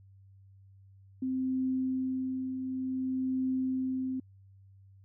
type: tone with tremolo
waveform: sine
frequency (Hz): 259.8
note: C4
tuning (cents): -12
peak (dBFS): -27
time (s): 1.22-4.2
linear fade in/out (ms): 5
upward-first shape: triangle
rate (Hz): 0.55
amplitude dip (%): 50
effects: added 97 Hz sine -54 dBFS peak until 5.04 s